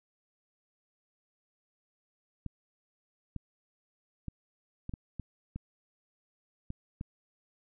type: clicks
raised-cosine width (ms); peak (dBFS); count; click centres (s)
5; -25; 9; 2.463 / 3.363 / 4.283 / 4.894 / 4.938 / 5.197 / 5.56 / 6.704 / 7.011
effects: none